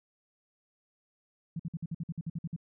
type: tone bursts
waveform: sine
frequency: 164.81 Hz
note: E3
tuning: in tune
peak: -32 dBFS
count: 12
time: 1.56-2.563 s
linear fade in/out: 5 ms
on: 35 ms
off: 53 ms
effects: none